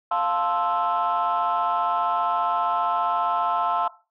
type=chord; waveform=sine; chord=F major seventh; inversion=none; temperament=equal; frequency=698.5 / 880 / 1046.5 / 1318.5 Hz; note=F5 / A5 / C6 / E6; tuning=0 / 0 / 0 / 0 cents; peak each=-25 dBFS; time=0.11-3.88 s; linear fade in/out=5 ms; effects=noise-tail reverb RT60 0.3 s tail -17 dB re dry + tanh soft clip ceiling -15 dBFS